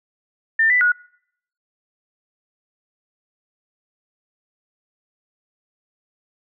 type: tone with pitch steps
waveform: sine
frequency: 1801 / 1985 / 1454 Hz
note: A6 / B6 / F#6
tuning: +40 / +8 / -31 cents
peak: -13 dBFS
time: 0.59-0.92 s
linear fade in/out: 5 ms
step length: 110 ms
effects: noise-tail reverb RT60 0.7 s tail -26 dB re dry

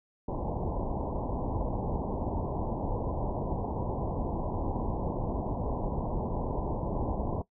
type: low-pass noise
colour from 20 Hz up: pink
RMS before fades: -32 dBFS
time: 0.28-7.42 s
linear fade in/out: 5 ms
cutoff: 1000 Hz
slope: 96 dB/octave
effects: noise-tail reverb RT60 0.1 s tail -18 dB re dry

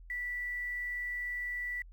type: tone with quantisation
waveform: sine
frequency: 1963 Hz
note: B6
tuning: 11 cents flat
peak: -34 dBFS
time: 0.1-1.82 s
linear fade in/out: 2 ms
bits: 10
effects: added 42 Hz sine -49 dBFS peak until 1.92 s

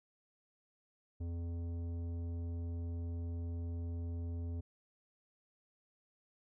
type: tone with tanh clipping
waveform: sine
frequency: 85 Hz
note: F2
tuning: 46 cents flat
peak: -39 dBFS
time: 1.2-4.61 s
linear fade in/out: 10 ms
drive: 12 dB
effects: none

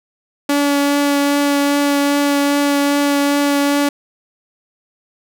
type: tone with vibrato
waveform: sawtooth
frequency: 285.2 Hz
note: C#4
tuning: 49 cents sharp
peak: -9 dBFS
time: 0.49-3.89 s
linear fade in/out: 5 ms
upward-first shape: triangle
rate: 2.5 Hz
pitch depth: 12 cents each way
effects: none

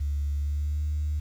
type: tone with pitch glide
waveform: sine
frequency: 72 to 75.01 Hz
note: D2 to D2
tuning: -34 to +37 cents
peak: -24 dBFS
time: 0-1.2 s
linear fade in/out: 10 ms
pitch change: +71 cents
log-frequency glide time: 0.35-0.83 s
effects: tanh soft clip ceiling -21 dBFS + 9-bit

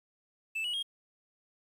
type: tone with pitch steps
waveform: triangle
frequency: 2637 / 2926 / 3247 Hz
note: E7 / F#7 / G#7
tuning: 0 / -20 / -40 cents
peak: -30 dBFS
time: 0.55-0.829 s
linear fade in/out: 10 ms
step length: 93 ms
effects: 10-bit

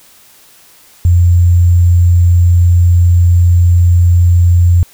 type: tone with sample-and-hold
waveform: sine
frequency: 87.31 Hz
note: F2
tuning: in tune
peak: -4 dBFS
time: 1.05-4.83 s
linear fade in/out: 0 ms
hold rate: 7350 Hz
effects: white hiss -43 dBFS RMS until 4.93 s

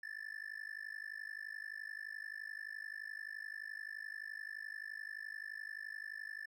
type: tone with amplitude modulation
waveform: triangle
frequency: 1757 Hz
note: A6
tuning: 3 cents flat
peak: -38 dBFS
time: 0.03-6.46 s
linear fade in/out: 5 ms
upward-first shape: sine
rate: 51.6 Hz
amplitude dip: 100%
effects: none

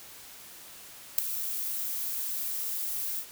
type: noise with ADSR envelope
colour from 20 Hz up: violet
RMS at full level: -17 dBFS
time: 1.18-3.26 s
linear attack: 5 ms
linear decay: 5 ms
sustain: -16 dB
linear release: 82 ms
effects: white hiss -48 dBFS RMS until 3.31 s

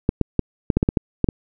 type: clicks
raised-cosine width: 3 ms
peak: -3 dBFS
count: 10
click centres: 0.091 / 0.213 / 0.393 / 0.702 / 0.77 / 0.829 / 0.889 / 0.972 / 1.243 / 1.288 s
effects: none

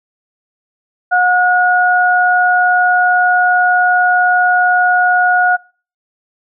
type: tone pair together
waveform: sine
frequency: 724.5 / 1449 Hz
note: F#5 / F#6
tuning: -37 / -37 cents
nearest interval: octave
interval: 1200 cents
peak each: -11 dBFS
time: 1.11-5.57 s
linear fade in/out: 20 ms
effects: noise-tail reverb RT60 0.4 s tail -24 dB re dry

